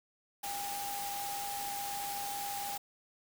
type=tone in noise; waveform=sine; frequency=806 Hz; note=G5; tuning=48 cents sharp; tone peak=-38 dBFS; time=0.43-2.78 s; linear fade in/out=10 ms; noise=white; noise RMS=-41 dBFS; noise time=0.43-2.78 s; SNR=0 dB; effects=none